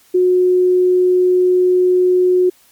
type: tone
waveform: sine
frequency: 364 Hz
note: F#4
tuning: 28 cents flat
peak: -9 dBFS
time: 0.14-2.5 s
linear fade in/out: 10 ms
effects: white hiss -51 dBFS RMS until 2.71 s + MP3 96 kbps